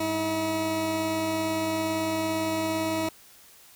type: tone pair together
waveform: 20% pulse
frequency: 101.11 / 321 Hz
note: G#2 / E4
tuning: -46 / -46 cents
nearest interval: octave + minor sixth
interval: 2000 cents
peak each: -32 / -21 dBFS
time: 0-3.09 s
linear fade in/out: 5 ms
effects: white hiss -53 dBFS RMS until 3.75 s